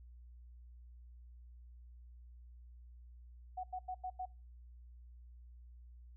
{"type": "tone bursts", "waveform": "sine", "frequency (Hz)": 740, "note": "F#5", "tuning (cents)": 0, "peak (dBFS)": -38, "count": 5, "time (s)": [3.57, 4.257], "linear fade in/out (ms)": 10, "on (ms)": 67, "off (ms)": 88, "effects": ["noise-tail reverb RT60 0.3 s tail -24 dB re dry", "added 60 Hz sine -53 dBFS peak until 6.16 s"]}